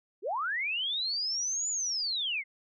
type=linear two-way sweep; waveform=sine; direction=up then down; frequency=324 to 7040 to 2017 Hz; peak=-29 dBFS; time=0.22-2.44 s; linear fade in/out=50 ms; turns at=1.69 s; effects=none